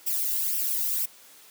violet noise with flanger, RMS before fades -27 dBFS, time 0.06-1.06 s, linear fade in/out 10 ms, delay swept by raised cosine 0.36 to 1.09 ms, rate 2 Hz, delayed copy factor +0.65, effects white hiss -52 dBFS RMS until 1.5 s + high-pass 200 Hz 12 dB/octave

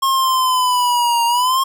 square linear two-way sweep, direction down then up, 1079 to 932.3 to 1079 Hz, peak -14 dBFS, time 0.02-1.64 s, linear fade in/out 10 ms, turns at 1.25 s, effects 9-bit

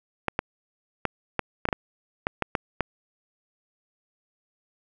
clicks, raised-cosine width 0.5 ms, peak -8 dBFS, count 11, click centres 0.283 / 0.391 / 1.053 / 1.393 / 1.654 / 1.688 / 1.728 / 2.269 / 2.423 / 2.552 / 2.807 s, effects none

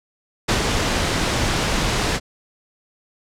pink noise with ADSR envelope, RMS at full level -17 dBFS, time 0.48-2.2 s, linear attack 12 ms, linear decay 100 ms, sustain -3 dB, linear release 48 ms, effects low-pass 7000 Hz 12 dB/octave

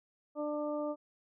harmonic tone, 297.5 Hz, D4, 22 cents sharp, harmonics 1 / 2 / 3 / 4, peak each -37 / -35 / -46 / -45 dBFS, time 0.35-0.96 s, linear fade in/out 50 ms, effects none

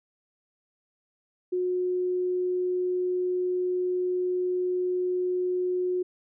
sine tone, 363 Hz, F#4, 33 cents flat, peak -24 dBFS, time 1.52-6.03 s, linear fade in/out 10 ms, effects none

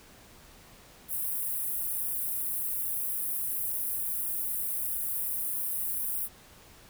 white high-pass noise, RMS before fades -32 dBFS, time 1.08-6.29 s, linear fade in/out 50 ms, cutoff 9600 Hz, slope 48 dB/octave, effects pink hiss -54 dBFS RMS until 6.89 s

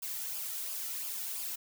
blue noise with flanger, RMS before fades -38 dBFS, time 0.02-1.56 s, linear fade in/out 10 ms, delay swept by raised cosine 0.5 to 1.9 ms, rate 2.9 Hz, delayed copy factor -0.6, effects none

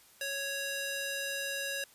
square tone with high-pass filter, 554.4 Hz, C#5, in tune, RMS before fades -36 dBFS, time 0.21-1.84 s, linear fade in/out 2 ms, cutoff 1300 Hz, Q 0.68, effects white hiss -60 dBFS RMS until 1.94 s + resampled to 32000 Hz

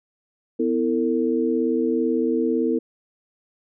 sine tone cluster, 250.6 / 328.5 / 451.6 Hz, B3 / E4 / A4, +25 / -6 / +45 cents, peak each -23 dBFS, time 0.59-2.79 s, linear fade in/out 10 ms, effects none

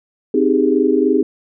sine chord, Ab major seventh, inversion first, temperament equal, 261.6 / 311.1 / 392 / 415.3 Hz, C4 / Eb4 / G4 / Ab4, 0 / 0 / 0 / 0 cents, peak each -17 dBFS, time 0.34-1.23 s, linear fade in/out 5 ms, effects none

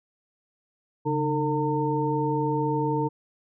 sine tone cluster, 140.4 / 304.8 / 453.2 / 909 Hz, C#3 / D#4 / A#4 / A#5, +22 / -36 / -49 / -44 cents, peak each -28 dBFS, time 1.05-3.09 s, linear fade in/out 20 ms, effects none

